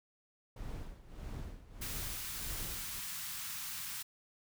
brown noise with tremolo, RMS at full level -42 dBFS, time 0.56-3 s, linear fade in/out 5 ms, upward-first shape sine, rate 1.6 Hz, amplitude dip 80%
white band-stop noise, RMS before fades -42 dBFS, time 1.81-4.03 s, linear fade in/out 10 ms, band 200 to 980 Hz, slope 24 dB/octave
effects none

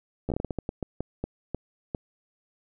slowing click train, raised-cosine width 2 ms, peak -16 dBFS, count 15, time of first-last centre 0.29-1.948 s, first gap 12 ms, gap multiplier 1.31, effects none

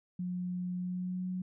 sine tone with pitch glide, 179.9 to 183.47 Hz, F#3 to F#3, -48 to -14 cents, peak -33 dBFS, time 0.19-1.42 s, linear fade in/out 5 ms, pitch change +34 cents, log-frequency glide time 0.76-1.28 s, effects none

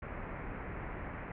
pink low-pass noise, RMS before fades -42 dBFS, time 0.02-1.32 s, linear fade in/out 5 ms, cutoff 2300 Hz, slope 48 dB/octave, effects none

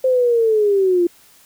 sine linear sweep, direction down, 523.3 to 340.7 Hz, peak -12 dBFS, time 0.04-1.07 s, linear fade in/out 5 ms, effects white hiss -50 dBFS RMS until 1.45 s

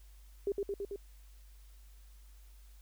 sine tone with echo, 400 Hz, G4, 35 cents sharp, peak -29 dBFS, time 0.47-0.52 s, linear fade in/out 2 ms, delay 110 ms, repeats 4, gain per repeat -2 dB, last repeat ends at 0.96 s, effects added 50 Hz sine -53 dBFS peak until 2.81 s + white hiss -67 dBFS RMS until 2.81 s

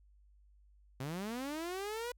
sawtooth linear sweep, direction up, 124.9 to 495.9 Hz, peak -34 dBFS, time 1-2.12 s, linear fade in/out 5 ms, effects added 50 Hz sine -61 dBFS peak until 2.17 s

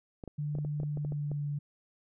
clicks, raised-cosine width 2 ms, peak -28 dBFS, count 11, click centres 0.238 / 0.277 / 0.552 / 0.586 / 0.649 / 0.801 / 0.833 / 0.973 / 1.049 / 1.122 / 1.316 s
sine tone with pitch glide, 147.9 to 145.11 Hz, D3 to D3, +13 to -20 cents, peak -31 dBFS, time 0.38-1.59 s, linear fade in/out 10 ms, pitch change -33 cents, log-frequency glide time 0.88-1.48 s
effects none

